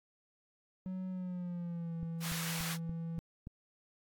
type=tone with pitch glide; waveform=triangle; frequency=186 to 165.71 Hz; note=F#3 to E3; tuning=+9 to +9 cents; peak=-35 dBFS; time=0.86-3.19 s; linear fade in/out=0 ms; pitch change=-200 cents; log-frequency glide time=1.09-1.95 s
type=click train; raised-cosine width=5 ms; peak=-32 dBFS; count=6; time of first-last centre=2.03-3.471 s; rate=3.47 Hz
type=high-pass noise; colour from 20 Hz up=pink; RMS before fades=-40 dBFS; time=2.2-2.78 s; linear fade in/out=50 ms; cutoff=1100 Hz; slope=12 dB/octave
effects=AAC 64 kbps